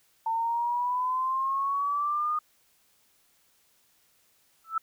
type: exponential sweep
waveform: sine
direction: up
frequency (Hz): 897 to 1232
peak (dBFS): -25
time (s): 0.26-2.39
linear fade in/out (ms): 5
type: tone with exponential growth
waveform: sine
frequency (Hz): 1318.5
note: E6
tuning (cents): 0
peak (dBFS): -21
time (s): 4.64-4.78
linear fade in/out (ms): 5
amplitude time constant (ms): 30
effects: white hiss -66 dBFS RMS until 4.82 s